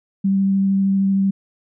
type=tone with vibrato; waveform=sine; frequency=194.8 Hz; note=G3; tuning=11 cents flat; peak=-14 dBFS; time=0.24-1.31 s; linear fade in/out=10 ms; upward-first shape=sine; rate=13 Hz; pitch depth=9 cents each way; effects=none